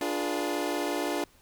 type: chord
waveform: 25% pulse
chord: Bb dominant seventh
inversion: first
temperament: equal with one note detuned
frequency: 293.7 / 349.2 / 415.3 / 478.4 Hz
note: D4 / F4 / Ab4 / Bb4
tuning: 0 / 0 / 0 / +45 cents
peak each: -28 / -29 / -32 / -34 dBFS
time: 0.01-1.24 s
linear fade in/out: 2 ms
effects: pink hiss -60 dBFS RMS until 1.41 s